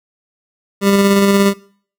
25% pulse tone with tremolo, 198.8 Hz, G3, 25 cents sharp, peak -5 dBFS, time 0.81-1.54 s, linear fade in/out 50 ms, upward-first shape square, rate 17 Hz, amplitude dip 25%, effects noise-tail reverb RT60 0.5 s tail -21 dB re dry

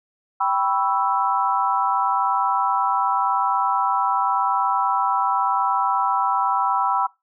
sine chord, C# half-diminished seventh, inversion second, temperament equal, 784 / 987.8 / 1108.7 / 1318.5 Hz, G5 / B5 / C#6 / E6, 0 / 0 / 0 / 0 cents, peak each -23 / -22 / -28 / -23 dBFS, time 0.4-7.07 s, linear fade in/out 10 ms, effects noise-tail reverb RT60 0.2 s tail -20 dB re dry

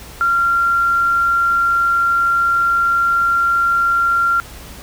sine tone, 1380 Hz, F6, 21 cents flat, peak -12 dBFS, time 0.21-4.4 s, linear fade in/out 0 ms, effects added 60 Hz sine -39 dBFS peak until 4.82 s + pink hiss -37 dBFS RMS until 4.82 s

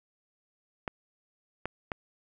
clicks, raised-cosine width 0.5 ms, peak -17 dBFS, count 3, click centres 0.878 / 1.656 / 1.918 s, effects none

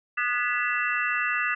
sine tone cluster, 1227 / 1468 / 1705 / 1974 / 2678 Hz, D#6 / F#6 / G#6 / B6 / E7, -25 / -14 / +45 / -1 / +27 cents, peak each -30 dBFS, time 0.17-1.55 s, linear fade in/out 10 ms, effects none

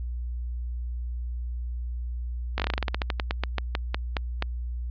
slowing click train, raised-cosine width 0.3 ms, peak -10 dBFS, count 21, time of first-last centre 2.58-4.424 s, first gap 18 ms, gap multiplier 1.15, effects added 60 Hz sine -29 dBFS peak until 4.9 s + resampled to 11025 Hz

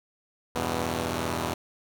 5% pulse chord, E minor, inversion none, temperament equal, 82.41 / 98 / 123.47 Hz, E2 / G2 / B2, 0 / 0 / 0 cents, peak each -19 / -23 / -21 dBFS, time 0.55-1.54 s, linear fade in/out 5 ms, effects none

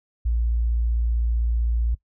sine tone, 57.8 Hz, A#1, 14 cents flat, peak -19 dBFS, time 0.25-1.95 s, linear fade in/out 10 ms, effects noise-tail reverb RT60 0.1 s tail -20 dB re dry

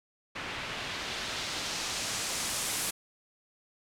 white noise with low-pass filter sweep, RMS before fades -35 dBFS, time 0.35-2.91 s, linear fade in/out 10 ms, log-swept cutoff 2400 to 11000 Hz, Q 1, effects none

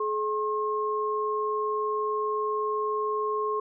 sine tone pair together, 425.9 / 1073.2 Hz, G#4 / C6, +44 / +44 cents, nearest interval octave + major third, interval 1600 cents, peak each -28 dBFS, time 0-3.6 s, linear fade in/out 5 ms, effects none

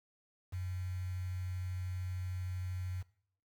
sine tone with quantisation, 91.3 Hz, F#2, 23 cents flat, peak -36 dBFS, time 0.52-3.03 s, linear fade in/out 20 ms, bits 9, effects noise-tail reverb RT60 0.6 s tail -20 dB re dry

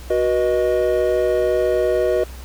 triangle chord, B major, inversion second, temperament equal with one note detuned, 370 / 484 / 622.3 Hz, F#4 / B4 / D#5, 0 / -35 / 0 cents, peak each -18 dBFS, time 0.1-2.24 s, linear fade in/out 5 ms, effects added 63 Hz sine -33 dBFS peak until 2.44 s + pink hiss -42 dBFS RMS until 2.44 s

